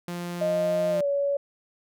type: tone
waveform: sawtooth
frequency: 174.61 Hz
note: F3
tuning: in tune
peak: -27 dBFS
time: 0.08-1.01 s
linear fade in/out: 2 ms
type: tone with pitch glide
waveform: sine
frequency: 622.3 to 564.1 Hz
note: D#5 to C#5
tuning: 0 to +30 cents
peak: -22 dBFS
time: 0.41-1.37 s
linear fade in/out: 5 ms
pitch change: -170 cents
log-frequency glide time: 0.9-1.06 s
effects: none